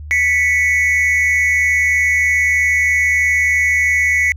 triangle tone pair together, 1973.9 / 2217 Hz, B6 / C#7, -1 / 0 cents, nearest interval major second, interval 201 cents, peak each -13 dBFS, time 0.11-4.32 s, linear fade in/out 0 ms, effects added 75 Hz sine -28 dBFS peak until 4.36 s

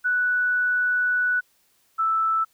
sine tone pair in turn, 1480 / 1318.5 Hz, F#6 / E6, 0 / 0 cents, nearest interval major second, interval 200 cents, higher first, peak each -19 dBFS, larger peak neither, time 0.04-1.41 / 1.98-2.45 s, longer first, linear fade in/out 20 ms, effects white hiss -64 dBFS RMS until 2.53 s

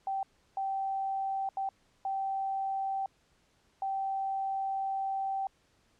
sine tone bursts at uneven times, 777 Hz, G5, 16 cents flat, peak -30 dBFS, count 5, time 0.07-0.23 / 0.57-1.49 / 1.57-1.69 / 2.05-3.06 / 3.82-5.47 s, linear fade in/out 2 ms, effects pink hiss -69 dBFS RMS until 5.99 s + low-pass 8000 Hz 12 dB/octave

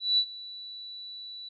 sine tone with ADSR envelope, 3951 Hz, B7, in tune, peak -19 dBFS, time 0-1.49 s, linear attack 180 ms, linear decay 68 ms, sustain -20 dB, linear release 8 ms, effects none

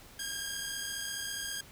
10% pulse tone pair together, 1605 / 1639.7 Hz, G6 / G#6, +40 / -23 cents, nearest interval unison, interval 37 cents, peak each -29 / -31 dBFS, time 0.19-1.61 s, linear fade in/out 5 ms, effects pink hiss -54 dBFS RMS until 1.71 s

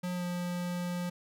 square tone with pitch glide, 179.4 to 176.83 Hz, F3 to F3, +47 to +22 cents, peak -33 dBFS, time 0.03-1.1 s, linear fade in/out 10 ms, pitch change -25 cents, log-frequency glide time 0.14-0.24 s, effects none

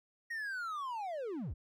triangle linear sweep, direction down, 1891 to 43.65 Hz, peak -35 dBFS, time 0.3-1.54 s, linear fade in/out 10 ms, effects none

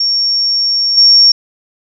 sine tone with level steps, 5510 Hz, F8, 24 cents flat, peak -10 / -3 dBFS, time 0-1.32 s, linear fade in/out 5 ms, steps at 0.97 s, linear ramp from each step 10 ms, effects none

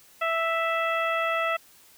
harmonic tone, 659.3 Hz, E5, in tune, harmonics 1 / 2 / 3 / 4 / 5, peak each -28 / -27 / -31 / -32 / -40 dBFS, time 0.21-1.57 s, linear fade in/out 10 ms, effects white hiss -55 dBFS RMS until 1.97 s

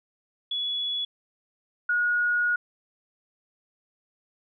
sine tone pair in turn, 3394 / 1446.9 Hz, G#7 / F#6, +37 / -39 cents, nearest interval octave + minor third, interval 1476 cents, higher first, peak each -26 / -21 dBFS, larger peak second, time 0.51-1.05 / 1.89-2.56 s, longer second, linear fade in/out 5 ms, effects none

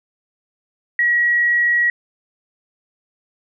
sine tone, 1913 Hz, A#6, 44 cents sharp, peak -13 dBFS, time 0.99-1.9 s, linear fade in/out 2 ms, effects none

